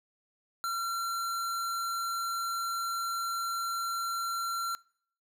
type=tone; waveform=square; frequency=1365 Hz; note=F6; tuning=40 cents flat; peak=-31 dBFS; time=0.64-4.75 s; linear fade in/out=0 ms; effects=noise-tail reverb RT60 0.6 s tail -25 dB re dry